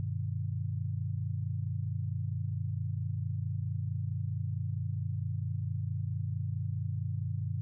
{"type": "chord", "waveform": "sine", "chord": "G augmented", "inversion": "none", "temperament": "just", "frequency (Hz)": [98, 122.5, 153.12], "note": ["G2", "B2", "D#3"], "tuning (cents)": [0, -14, -27], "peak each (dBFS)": [-34, -36, -38], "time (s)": [0, 7.61], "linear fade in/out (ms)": 0, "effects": []}